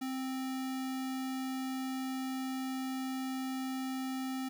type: tone with sample-and-hold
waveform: sine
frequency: 261.6 Hz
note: C4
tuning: in tune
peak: -34 dBFS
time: 0.01-4.49 s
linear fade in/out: 10 ms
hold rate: 1050 Hz
effects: none